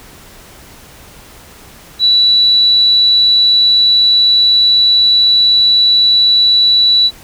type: tone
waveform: sine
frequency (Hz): 3944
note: B7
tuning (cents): -3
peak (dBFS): -6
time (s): 1.99-7.11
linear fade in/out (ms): 50
effects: pink hiss -38 dBFS RMS until 7.23 s